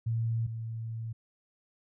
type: tone pair in turn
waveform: sine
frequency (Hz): 114.3 / 113.31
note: A#2 / A#2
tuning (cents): -34 / -49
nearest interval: unison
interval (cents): 15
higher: first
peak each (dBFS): -27 / -34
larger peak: first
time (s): 0.06-0.47 / 0.47-1.13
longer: second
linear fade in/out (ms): 10
effects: none